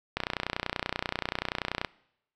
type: click train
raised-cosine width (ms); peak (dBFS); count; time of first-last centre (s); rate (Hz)
0.3; -12; 52; 0.17-1.848; 30.4
effects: noise-tail reverb RT60 0.8 s tail -23 dB re dry